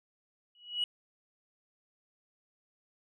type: tone with exponential growth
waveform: sine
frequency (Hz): 2922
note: F#7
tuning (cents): -22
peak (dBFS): -24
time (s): 0.55-0.84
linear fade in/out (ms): 2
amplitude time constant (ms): 63
effects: tanh soft clip ceiling -23 dBFS